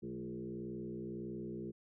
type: tone with frequency modulation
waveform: sine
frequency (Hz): 277.5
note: C#4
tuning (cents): +2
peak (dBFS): -40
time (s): 0.02-1.72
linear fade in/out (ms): 20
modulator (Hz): 61.7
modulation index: 2.2
effects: none